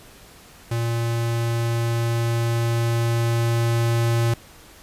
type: tone with level ramp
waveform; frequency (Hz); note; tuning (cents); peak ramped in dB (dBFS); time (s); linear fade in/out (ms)
square; 116.54; A#2; 0; -22 to -18; 0.71-4.34; 5
effects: pink hiss -47 dBFS RMS until 4.82 s + resampled to 32000 Hz